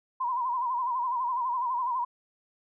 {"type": "tone with vibrato", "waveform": "sine", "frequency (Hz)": 992, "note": "B5", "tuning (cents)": 7, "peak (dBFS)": -26, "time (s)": [0.2, 2.05], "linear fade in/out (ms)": 10, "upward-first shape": "sine", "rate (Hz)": 12, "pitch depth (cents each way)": 94, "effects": []}